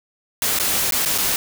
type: noise with dropouts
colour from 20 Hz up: white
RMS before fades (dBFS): -20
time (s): 0.42-1.36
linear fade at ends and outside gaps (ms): 1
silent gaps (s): 0.588-0.598 / 0.909-0.922 / 1.051-1.058 / 1.179-1.184
effects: none

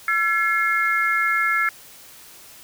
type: tone cluster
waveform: sine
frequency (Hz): 1350 / 1704 / 2143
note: E6 / G#6 / C7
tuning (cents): +41 / +44 / +41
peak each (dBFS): -22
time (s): 0.08-1.69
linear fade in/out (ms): 2
effects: white hiss -45 dBFS RMS until 2.63 s

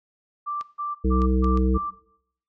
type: tone bursts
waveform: sine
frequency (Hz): 1174.7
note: D6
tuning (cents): 0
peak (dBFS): -26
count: 5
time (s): 0.46-1.91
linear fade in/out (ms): 20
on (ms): 170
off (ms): 150
type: clicks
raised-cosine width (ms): 0.2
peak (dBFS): -24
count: 4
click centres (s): 0.611 / 1.219 / 1.444 / 1.574
type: harmonic tone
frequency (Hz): 64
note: C2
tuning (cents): -38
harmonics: 1 / 3 / 5 / 7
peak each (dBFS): -20 / -25 / -27 / -28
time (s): 1.04-1.78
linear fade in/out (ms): 10
effects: noise-tail reverb RT60 0.7 s tail -19 dB re dry

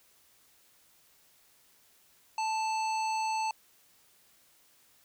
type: harmonic tone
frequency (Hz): 880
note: A5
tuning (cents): 0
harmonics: 1 / 3 / 5 / 7 / 9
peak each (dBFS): -29 / -39 / -43 / -46 / -48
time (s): 2.38-3.51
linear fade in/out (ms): 2
effects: white hiss -64 dBFS RMS until 5.04 s

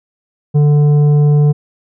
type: tone with tanh clipping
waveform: sine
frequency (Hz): 147.3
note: D3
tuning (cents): +6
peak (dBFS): -8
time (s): 0.54-1.53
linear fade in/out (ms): 20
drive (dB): 8
effects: none

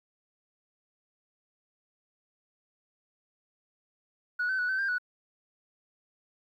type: tone with pitch steps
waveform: sine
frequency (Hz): 1464 / 1530 / 1473 / 1534 / 1590 / 1474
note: F#6 / G6 / F#6 / G6 / G6 / F#6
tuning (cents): -19 / -42 / -8 / -38 / +24 / -7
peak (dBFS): -25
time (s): 4.39-4.984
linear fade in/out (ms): 10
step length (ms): 99
effects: tanh soft clip ceiling -24 dBFS + 11-bit

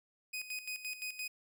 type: tone with tremolo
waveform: sawtooth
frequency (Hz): 2500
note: D#7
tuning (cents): +8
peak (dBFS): -34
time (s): 0.33-1.28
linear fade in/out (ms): 10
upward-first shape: square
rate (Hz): 5.8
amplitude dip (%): 70
effects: none

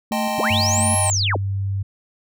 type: tone with tremolo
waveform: sine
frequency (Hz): 221.3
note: A3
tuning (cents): +10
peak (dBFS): -23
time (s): 0.11-0.95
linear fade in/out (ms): 2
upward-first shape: square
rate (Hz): 3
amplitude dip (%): 45
type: chord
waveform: square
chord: A half-diminished seventh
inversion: second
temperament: equal with one note detuned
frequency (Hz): 620.5 / 784 / 880 / 1046.5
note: Eb5 / G5 / A5 / C6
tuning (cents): -5 / 0 / 0 / 0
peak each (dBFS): -27 / -26 / -29 / -32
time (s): 0.12-1.1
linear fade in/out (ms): 0
type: linear two-way sweep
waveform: sine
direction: up then down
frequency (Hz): 37.08 to 11175 to 92.9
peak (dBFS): -19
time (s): 0.38-1.37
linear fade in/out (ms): 10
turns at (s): 0.97
type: tone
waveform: sine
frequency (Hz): 98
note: G2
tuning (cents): 0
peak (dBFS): -20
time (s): 0.5-1.83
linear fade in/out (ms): 10
effects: none

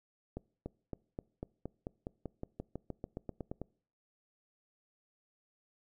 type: accelerating click train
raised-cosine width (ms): 2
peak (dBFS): -26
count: 19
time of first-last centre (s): 0.37-3.616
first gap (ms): 290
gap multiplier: 0.94
effects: noise-tail reverb RT60 0.5 s tail -24 dB re dry

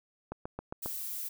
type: click train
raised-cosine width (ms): 1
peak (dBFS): -23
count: 5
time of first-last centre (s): 0.32-0.86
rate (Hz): 7.41
type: noise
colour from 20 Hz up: violet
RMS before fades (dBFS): -38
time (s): 0.82-1.29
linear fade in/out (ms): 10
effects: none

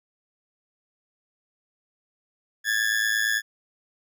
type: ring-modulated tone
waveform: 40% pulse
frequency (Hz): 1702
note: G#6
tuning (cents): +42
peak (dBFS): -18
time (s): 2.64-3.42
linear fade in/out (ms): 50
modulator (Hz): 54.4
effects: none

